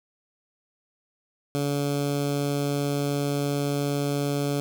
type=tone with notch filter; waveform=15% pulse; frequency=142.8 Hz; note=D3; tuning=48 cents flat; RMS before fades=-26 dBFS; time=1.55-4.6 s; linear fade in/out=0 ms; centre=1800 Hz; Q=1.1; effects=none